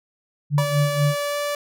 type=tone with tremolo; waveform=sine; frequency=146 Hz; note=D3; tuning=10 cents flat; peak=-15 dBFS; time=0.5-1.16 s; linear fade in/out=50 ms; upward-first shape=sine; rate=4.1 Hz; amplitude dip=80%
type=tone with exponential decay; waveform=triangle; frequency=969 Hz; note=B5; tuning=33 cents flat; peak=-19 dBFS; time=0.58-0.7 s; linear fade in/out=0 ms; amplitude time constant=25 ms
type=tone with pitch glide; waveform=sawtooth; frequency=578 to 581.3 Hz; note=D5 to D5; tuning=-28 to -18 cents; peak=-19 dBFS; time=0.58-1.55 s; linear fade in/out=2 ms; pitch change=+10 cents; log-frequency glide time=1.29-1.36 s
effects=none